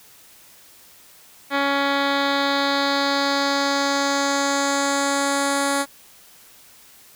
10% pulse tone with low-pass filter sweep, 279.5 Hz, C#4, 14 cents sharp, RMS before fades -21 dBFS, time 1.5-5.86 s, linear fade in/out 50 ms, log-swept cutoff 2900 to 10000 Hz, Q 2.3, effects white hiss -49 dBFS RMS until 7.15 s

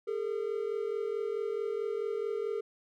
triangle tone pair together, 408.6 / 453.2 Hz, G#4 / A#4, -28 / -49 cents, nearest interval major second, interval 179 cents, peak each -32 / -32 dBFS, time 0.07-2.61 s, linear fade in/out 10 ms, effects none

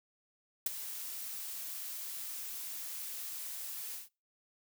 blue noise with ADSR envelope, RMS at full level -29 dBFS, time 0.66-4.09 s, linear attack 5 ms, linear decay 16 ms, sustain -13 dB, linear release 150 ms, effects noise-tail reverb RT60 0.3 s tail -25 dB re dry

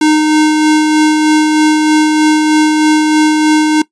square tone with tremolo, 307.6 Hz, D#4, 20 cents flat, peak -6 dBFS, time 0.01-3.82 s, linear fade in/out 5 ms, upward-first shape sine, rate 3.2 Hz, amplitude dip 30%, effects noise-tail reverb RT60 0.1 s tail -19 dB re dry + resampled to 22050 Hz

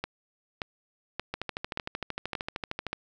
two click trains, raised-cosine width 0.3 ms, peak -15 / -16 dBFS, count 6 / 21, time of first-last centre 0.04-2.93 / 1.34-2.867 s, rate 1.73 / 13.1 Hz, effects none

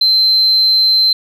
sine tone, 4100 Hz, C8, 36 cents flat, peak -7 dBFS, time 0.01-1.13 s, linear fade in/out 5 ms, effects tanh soft clip ceiling -4 dBFS

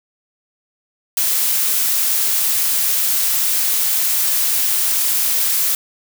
blue noise, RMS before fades -17 dBFS, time 1.17-5.75 s, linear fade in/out 2 ms, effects none

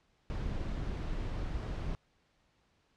brown noise, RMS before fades -36 dBFS, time 0.3-1.95 s, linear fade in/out 0 ms, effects pink hiss -72 dBFS RMS until 2.96 s + low-pass 5000 Hz 12 dB/octave

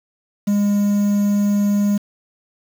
triangle tone with quantisation, 204.1 Hz, G#3, 30 cents flat, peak -12 dBFS, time 0.47-1.98 s, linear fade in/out 10 ms, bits 6, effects none

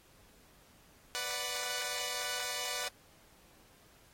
5% pulse chord, B minor, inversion none, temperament equal, 493.9 / 587.3 / 740 Hz, B4 / D5 / F#5, 0 / 0 / 0 cents, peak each -28 dBFS, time 1.15-2.88 s, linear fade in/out 0 ms, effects pink hiss -63 dBFS RMS until 4.13 s + AAC 48 kbps

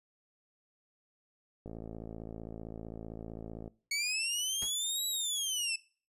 click train, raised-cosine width 2 ms, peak -30 dBFS, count 113, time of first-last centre 1.66-3.678 s, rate 55.5 Hz
20% pulse linear two-way sweep, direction up then down, 2217 to 3927 to 2606 Hz, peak -26 dBFS, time 3.91-5.76 s, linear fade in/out 5 ms, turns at 5.07 s
pink noise with exponential decay, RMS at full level -40 dBFS, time 4.62-4.74 s, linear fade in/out 1 ms, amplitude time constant 25 ms
effects noise-tail reverb RT60 0.4 s tail -21 dB re dry + resampled to 32000 Hz

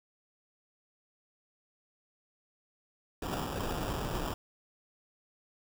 pink noise with sample-and-hold, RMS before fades -35 dBFS, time 3.22-4.34 s, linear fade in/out 5 ms, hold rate 2100 Hz, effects none

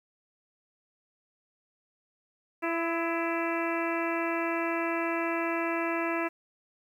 harmonic tone with a mistuned harmonic, 334.4 Hz, E4, 25 cents sharp, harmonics 1 / 2 / 3 / 4 / 5 / 6 / 7 / 8, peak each -31 / -34 / -36 / -37 / -38 / -39 / -39 / -40 dBFS, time 2.62-6.29 s, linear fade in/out 20 ms, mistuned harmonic 4, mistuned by -35 cents, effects 10-bit

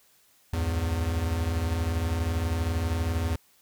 square tone cluster, 70 / 82.5 / 102.6 Hz, C#2 / E2 / G#2, +18 / +2 / -21 cents, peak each -36 / -27 / -34 dBFS, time 0.53-3.36 s, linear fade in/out 5 ms, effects white hiss -62 dBFS RMS until 3.61 s

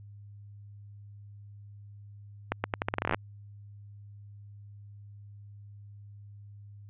accelerating click train, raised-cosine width 0.5 ms, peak -12 dBFS, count 15, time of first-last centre 2.52-3.145 s, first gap 120 ms, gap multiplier 0.82, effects added 102 Hz sine -46 dBFS peak until 6.89 s + resampled to 8000 Hz

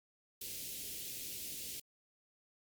white band-stop noise, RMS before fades -44 dBFS, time 0.41-1.8 s, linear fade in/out 5 ms, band 480 to 2500 Hz, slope 24 dB/octave, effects Opus 48 kbps

